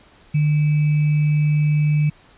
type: tone with sample-and-hold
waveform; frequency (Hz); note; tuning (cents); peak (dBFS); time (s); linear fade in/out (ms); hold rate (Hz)
sine; 150; D3; +37; -14; 0.34-2.1; 10; 2450
effects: pink hiss -51 dBFS RMS until 2.37 s + resampled to 8000 Hz